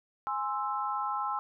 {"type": "chord", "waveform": "sine", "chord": "Ab augmented", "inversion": "none", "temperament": "equal", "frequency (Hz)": [830.6, 1046.5, 1318.5], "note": ["Ab5", "C6", "E6"], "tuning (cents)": [0, 0, 0], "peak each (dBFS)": -34, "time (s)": [0.27, 1.39], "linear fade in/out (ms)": 0, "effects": []}